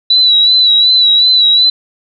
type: tone with vibrato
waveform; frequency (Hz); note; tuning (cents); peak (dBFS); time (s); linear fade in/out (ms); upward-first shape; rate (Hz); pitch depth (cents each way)
sine; 3943; B7; -4; -5; 0.1-1.7; 5; sine; 2.7; 46
effects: none